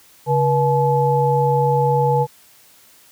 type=tone cluster; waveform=sine; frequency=140.5 / 482.2 / 859 Hz; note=C#3 / B4 / A5; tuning=+24 / -41 / -42 cents; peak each=-18 dBFS; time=0.26-2.27 s; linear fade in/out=50 ms; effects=white hiss -50 dBFS RMS until 3.11 s + high-pass 60 Hz 12 dB/octave